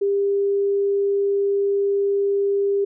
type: tone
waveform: sine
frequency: 399.5 Hz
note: G4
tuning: 33 cents sharp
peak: -17 dBFS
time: 0.01-2.85 s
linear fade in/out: 10 ms
effects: none